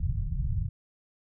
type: low-pass noise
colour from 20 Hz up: pink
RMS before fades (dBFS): -29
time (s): 0-0.69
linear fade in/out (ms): 5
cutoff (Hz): 150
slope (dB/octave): 48
effects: none